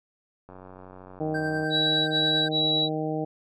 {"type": "click train", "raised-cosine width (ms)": 1, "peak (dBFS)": -31, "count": 108, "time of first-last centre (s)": [0.49, 1.642], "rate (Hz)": 92.9}
{"type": "harmonic tone", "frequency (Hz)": 155.56, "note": "D#3", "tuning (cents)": 0, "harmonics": [1, 2, 3, 4, 5], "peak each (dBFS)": [-32, -30, -32, -34, -35], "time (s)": [1.2, 3.25], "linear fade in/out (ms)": 10}
{"type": "tone with tremolo", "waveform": "triangle", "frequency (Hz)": 1568, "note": "G6", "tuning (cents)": 0, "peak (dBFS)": -27, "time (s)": [1.34, 2.49], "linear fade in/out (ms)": 10, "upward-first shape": "triangle", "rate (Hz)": 9.9, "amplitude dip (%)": 55}
{"type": "tone bursts", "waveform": "sine", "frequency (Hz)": 3903, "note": "B7", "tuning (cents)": -21, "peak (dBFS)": -22, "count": 3, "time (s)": [1.7, 2.892], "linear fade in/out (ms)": 50, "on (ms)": 380, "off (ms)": 26}
{"effects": []}